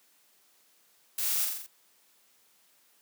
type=noise with echo; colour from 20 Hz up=blue; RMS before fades=-31 dBFS; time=1.18-1.45 s; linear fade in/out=5 ms; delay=43 ms; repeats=5; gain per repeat=-3 dB; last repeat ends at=1.665 s; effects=white hiss -65 dBFS RMS until 3.01 s + high-pass 200 Hz 12 dB/octave